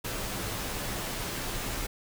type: noise with comb filter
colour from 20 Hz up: pink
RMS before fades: -34 dBFS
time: 0.04-1.87 s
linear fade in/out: 10 ms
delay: 13 ms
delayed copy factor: -0.55
effects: none